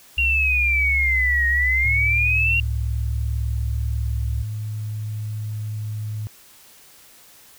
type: tone with vibrato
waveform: sine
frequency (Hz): 67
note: C2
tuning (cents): +42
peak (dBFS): -22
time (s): 0.17-4.44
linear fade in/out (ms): 20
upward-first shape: square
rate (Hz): 1.7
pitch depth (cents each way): 14
type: exponential two-way sweep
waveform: sine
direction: down then up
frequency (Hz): 2779 to 1864.7 to 2779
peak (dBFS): -17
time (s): 0.18-2.6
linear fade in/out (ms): 2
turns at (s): 1.47
type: tone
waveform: sine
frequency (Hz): 107.1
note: A2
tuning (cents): -46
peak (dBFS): -25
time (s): 1.85-6.27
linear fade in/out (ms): 0
effects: white hiss -49 dBFS RMS until 7.58 s